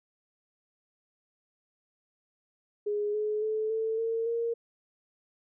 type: tone with pitch steps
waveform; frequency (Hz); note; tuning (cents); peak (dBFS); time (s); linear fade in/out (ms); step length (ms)
sine; 415.2 / 424.7 / 434.3 / 444.2 / 454.4 / 464.7; G#4 / G#4 / A4 / A4 / A#4 / A#4; 0 / +39 / -23 / +16 / -44 / -5; -27; 2.86-4.54; 10; 280
effects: none